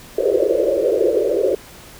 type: band-pass noise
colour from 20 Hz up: white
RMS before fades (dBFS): -17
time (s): 0.18-1.55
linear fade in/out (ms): 2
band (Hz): 340 to 590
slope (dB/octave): 96
effects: pink hiss -41 dBFS RMS until 1.99 s